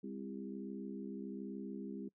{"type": "harmonic tone with a mistuned harmonic", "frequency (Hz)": 67, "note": "C2", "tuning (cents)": 42, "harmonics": [3, 4, 5, 6], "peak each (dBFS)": [-45, -47, -49, -51], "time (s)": [0.03, 2.09], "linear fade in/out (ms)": 10, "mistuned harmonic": 4, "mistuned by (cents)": -38, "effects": ["noise-tail reverb RT60 0.1 s tail -24 dB re dry"]}